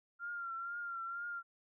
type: tone with vibrato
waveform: sine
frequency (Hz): 1384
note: F6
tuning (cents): -16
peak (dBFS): -39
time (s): 0.19-1.43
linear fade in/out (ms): 50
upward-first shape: triangle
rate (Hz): 2.1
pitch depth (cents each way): 50
effects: none